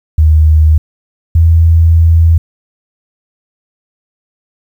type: tone pair in turn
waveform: sine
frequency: 77.78 / 82.41 Hz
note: D#2 / E2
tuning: 0 / 0 cents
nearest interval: minor second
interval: 100 cents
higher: second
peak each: -3 dBFS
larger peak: neither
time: 0.18-0.78 / 1.35-2.38 s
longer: second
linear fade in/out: 5 ms
effects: 7-bit